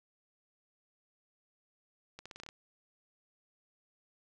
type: accelerating click train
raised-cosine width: 0.2 ms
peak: -29 dBFS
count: 8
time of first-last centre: 2.19-2.489 s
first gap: 66 ms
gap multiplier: 0.85
effects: none